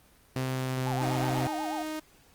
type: tone with pitch glide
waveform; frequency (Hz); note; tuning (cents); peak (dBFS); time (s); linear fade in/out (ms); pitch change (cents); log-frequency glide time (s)
sawtooth; 130.1 to 129.05; C3 to C3; -9 to -23; -24; 0.36-1.47; 2; -14; 0.49-1.19
type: tone with vibrato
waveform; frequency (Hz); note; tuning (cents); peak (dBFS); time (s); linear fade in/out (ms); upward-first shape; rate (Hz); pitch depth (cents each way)
sine; 784; G5; 0; -33; 0.86-1.83; 10; sine; 8.2; 200
type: tone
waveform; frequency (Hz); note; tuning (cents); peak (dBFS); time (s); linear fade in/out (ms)
sawtooth; 310.6; D#4; -3; -29; 1.01-2; 10
effects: pink hiss -60 dBFS RMS until 2.34 s + Opus 24 kbps